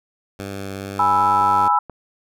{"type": "tone with vibrato", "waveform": "10% pulse", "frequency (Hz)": 98, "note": "G2", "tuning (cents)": 0, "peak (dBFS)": -20, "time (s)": [0.39, 1.68], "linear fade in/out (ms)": 5, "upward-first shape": "sine", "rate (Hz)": 2.3, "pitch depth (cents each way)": 10}
{"type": "chord", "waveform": "sine", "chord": "E major", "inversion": "first", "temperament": "equal", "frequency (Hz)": [830.6, 987.8, 1318.5], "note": ["G#5", "B5", "E6"], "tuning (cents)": [0, 0, 0], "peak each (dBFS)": -18, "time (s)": [0.99, 1.79], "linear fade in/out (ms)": 5}
{"type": "clicks", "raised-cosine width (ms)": 1, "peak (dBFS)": -21, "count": 2, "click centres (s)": [1.413, 1.897]}
{"effects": []}